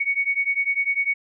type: beating tone pair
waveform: sine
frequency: 2225 / 2235 Hz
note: C#7 / C#7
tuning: +6 / +14 cents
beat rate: 10 Hz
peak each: -23 dBFS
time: 0-1.14 s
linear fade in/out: 10 ms
effects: none